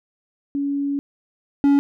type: tone pair in turn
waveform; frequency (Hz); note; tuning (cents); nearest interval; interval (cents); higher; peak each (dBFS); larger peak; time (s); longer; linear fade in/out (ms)
sine / triangle; 281.9 / 281.9; C#4 / C#4; +29 / +29; unison; 0; neither; -20 / -10; second; 0.55-0.99 / 1.64-1.79; first; 0
effects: none